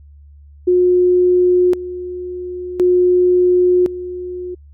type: tone with tremolo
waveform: sine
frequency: 360.2 Hz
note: F#4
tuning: 46 cents flat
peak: -9 dBFS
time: 0.67-4.55 s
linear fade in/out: 10 ms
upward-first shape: square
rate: 0.47 Hz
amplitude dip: 80%
effects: added 72 Hz sine -39 dBFS peak until 4.73 s